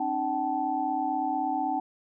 sine tone cluster, 268 / 304 / 760 / 869 Hz, C4 / D#4 / F#5 / A5, +42 / -40 / +46 / -22 cents, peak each -35 / -33 / -28 / -32 dBFS, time 0-1.8 s, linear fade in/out 5 ms, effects none

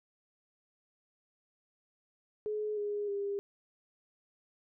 sine tone with pitch steps, 424.3 / 412.9 / 401.9 Hz, G#4 / G#4 / G4, +37 / -10 / +43 cents, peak -32 dBFS, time 2.46-3.39 s, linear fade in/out 0 ms, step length 310 ms, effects none

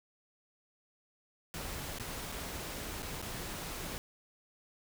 pink noise with dropouts, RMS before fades -41 dBFS, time 1.54-3.98 s, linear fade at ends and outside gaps 0 ms, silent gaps 1.985-1.998 / 2.319-2.323 / 3.022-3.029 / 3.217-3.225 s, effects none

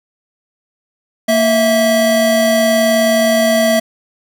square tone pair together, 230.7 / 653 Hz, A#3 / E5, -18 / -17 cents, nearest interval octave + tritone, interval 1801 cents, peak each -16 / -12 dBFS, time 1.28-3.8 s, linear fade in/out 10 ms, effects none

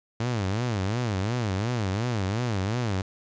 sawtooth tone with vibrato, 108.1 Hz, A2, 30 cents flat, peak -21 dBFS, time 0.2-3.02 s, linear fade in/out 5 ms, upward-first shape sine, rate 2.8 Hz, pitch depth 250 cents each way, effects resampled to 16000 Hz + 9-bit

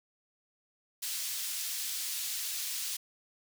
pink high-pass noise, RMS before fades -36 dBFS, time 1.02-2.97 s, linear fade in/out 10 ms, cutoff 4000 Hz, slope 12 dB/octave, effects none

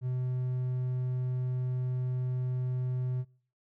triangle tone, 126.7 Hz, B2, 45 cents sharp, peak -27 dBFS, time 0.01-3.25 s, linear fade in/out 50 ms, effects noise-tail reverb RT60 0.5 s tail -24 dB re dry

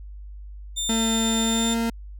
25% pulse tone, 3600 Hz, A7, 39 cents sharp, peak -21 dBFS, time 0.76-1.75 s, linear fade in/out 20 ms
40% pulse tone with pitch glide, 225.5 to 229.6 Hz, A3 to A#3, +43 to -26 cents, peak -21 dBFS, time 0.89-1.9 s, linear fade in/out 5 ms, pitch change +31 cents, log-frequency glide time 1.44-1.73 s
effects added 50 Hz sine -36 dBFS peak until 2.19 s

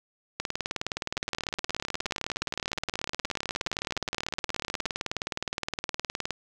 two click trains, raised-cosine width 0.2 ms, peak -12 / -14 dBFS, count 115 / 63, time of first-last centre 0.4-6.307 / 1.17-4.86 s, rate 19.3 / 16.8 Hz, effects none

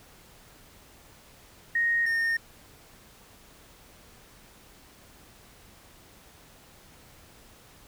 sine / triangle tone pair in turn, 1864.7 / 1833.7 Hz, A#6 / A#6, 0 / -29 cents, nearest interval unison, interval 29 cents, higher first, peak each -22 dBFS, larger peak neither, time 1.75-2.06 / 2.06-2.37 s, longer neither, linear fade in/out 5 ms, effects pink hiss -54 dBFS RMS until 7.87 s

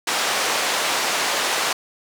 pink band-pass noise, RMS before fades -22 dBFS, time 0.07-1.73 s, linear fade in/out 5 ms, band 610 to 7900 Hz, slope 12 dB/octave, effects none

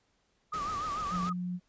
sine tone with vibrato, 1205 Hz, D6, 44 cents sharp, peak -32 dBFS, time 0.52-1.33 s, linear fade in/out 10 ms, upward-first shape triangle, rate 6.8 Hz, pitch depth 120 cents each way
pink noise, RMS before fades -43 dBFS, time 0.53-1.3 s, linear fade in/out 10 ms
sine tone, 179.1 Hz, F3, 44 cents sharp, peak -32 dBFS, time 1.1-1.6 s, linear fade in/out 50 ms
effects pink hiss -73 dBFS RMS until 1.68 s + resampled to 16000 Hz

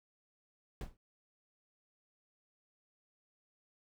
brown noise with exponential decay, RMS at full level -34 dBFS, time 0.81-0.97 s, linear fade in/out 1 ms, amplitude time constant 33 ms, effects none

